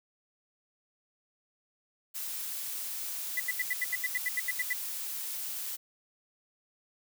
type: noise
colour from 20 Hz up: blue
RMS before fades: -37 dBFS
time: 2.14-5.77 s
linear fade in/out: 20 ms
type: tone bursts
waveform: sine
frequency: 1985 Hz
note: B6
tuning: 8 cents sharp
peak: -27 dBFS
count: 13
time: 3.37-4.732 s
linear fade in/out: 5 ms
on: 30 ms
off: 81 ms
effects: none